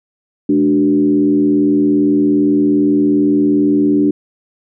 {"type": "tone with frequency modulation", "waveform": "sine", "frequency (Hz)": 293.7, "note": "D4", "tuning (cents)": 0, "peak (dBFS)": -9, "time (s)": [0.49, 4.11], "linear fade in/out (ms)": 5, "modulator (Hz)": 82.5, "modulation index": 0.79, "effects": []}